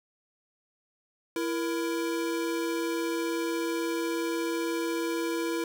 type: tone pair together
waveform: square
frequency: 333.7 / 470 Hz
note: E4 / A#4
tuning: +21 / +14 cents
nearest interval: tritone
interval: 593 cents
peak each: -30 / -34 dBFS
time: 1.36-5.64 s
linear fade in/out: 2 ms
effects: none